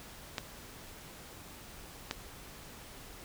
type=clicks; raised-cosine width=0.2 ms; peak=-16 dBFS; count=2; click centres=0.382 / 2.111 s; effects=pink hiss -50 dBFS RMS until 3.24 s